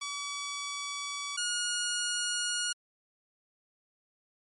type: tone pair in turn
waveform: 10% pulse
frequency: 1142 / 1438.8 Hz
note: D6 / F#6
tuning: -49 / -49 cents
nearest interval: major third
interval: 400 cents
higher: second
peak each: -26 / -21 dBFS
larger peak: second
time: 0.01-1.37 / 1.37-2.73 s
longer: neither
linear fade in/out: 10 ms
effects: MP3 48 kbps